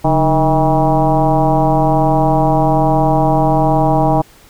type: tone with frequency modulation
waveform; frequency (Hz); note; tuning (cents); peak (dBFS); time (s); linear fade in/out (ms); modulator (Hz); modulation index
sine; 471.4; A#4; +19; -9; 0.04-4.22; 10; 164; 2.8
effects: pink hiss -45 dBFS RMS until 4.49 s